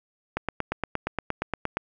click train, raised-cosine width 0.5 ms, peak -11 dBFS, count 13, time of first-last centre 0.37-1.77 s, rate 8.57 Hz, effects none

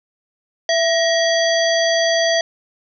harmonic tone with a mistuned harmonic, 665 Hz, E5, 15 cents sharp, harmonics 1 / 3 / 5 / 7 / 9, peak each -16 / -21 / -23 / -24 / -26 dBFS, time 0.69-2.41 s, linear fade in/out 2 ms, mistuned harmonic 3, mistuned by -89 cents, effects none

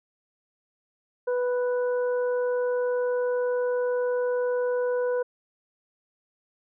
harmonic tone, 493.9 Hz, B4, in tune, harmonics 1 / 2 / 3, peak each -23 / -37 / -38 dBFS, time 1.27-5.23 s, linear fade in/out 10 ms, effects none

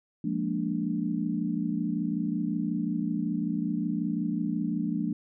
sine chord, Bb dominant seventh, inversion second, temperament equal, 174.61 / 207.7 / 233.1 / 293.7 Hz, F3 / Ab3 / Bb3 / D4, 0 / 0 / 0 / 0 cents, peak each -32 dBFS, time 0.24-5.13 s, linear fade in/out 5 ms, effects none

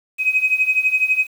sine tone with tremolo, 2527 Hz, D#7, 26 cents sharp, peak -10 dBFS, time 0.18-1.27 s, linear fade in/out 50 ms, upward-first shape triangle, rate 12 Hz, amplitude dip 90%, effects tanh soft clip ceiling -6 dBFS + 7-bit

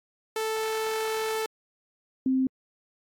sawtooth / sine tone pair in turn, 440 / 261.6 Hz, A4 / C4, 0 / 0 cents, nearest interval major sixth, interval 900 cents, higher first, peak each -23 / -21 dBFS, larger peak second, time 0.36-1.46 / 2.26-2.47 s, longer first, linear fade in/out 2 ms, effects AAC 64 kbps

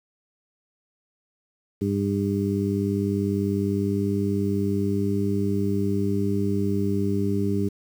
harmonic tone, 99.9 Hz, G2, 33 cents sharp, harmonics 1 / 2 / 3 / 4, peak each -27 / -25 / -28 / -28 dBFS, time 1.81-7.69 s, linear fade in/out 10 ms, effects 8-bit

